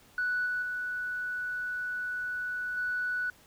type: tone with level steps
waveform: sine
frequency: 1480 Hz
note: F#6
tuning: in tune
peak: -26 / -28 / -31 / -28 dBFS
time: 0.18-3.3 s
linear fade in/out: 2 ms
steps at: 0.46 / 0.62 / 2.77 s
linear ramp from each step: 5 ms
effects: tanh soft clip ceiling -23 dBFS + pink hiss -59 dBFS RMS until 3.46 s